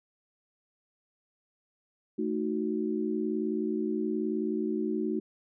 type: chord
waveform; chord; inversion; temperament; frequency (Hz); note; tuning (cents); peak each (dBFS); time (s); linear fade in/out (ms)
sine; D# diminished; second; equal; 220 / 311.1 / 370; A3 / D#4 / F#4; 0 / 0 / 0; -32; 2.18-5.2; 10
effects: none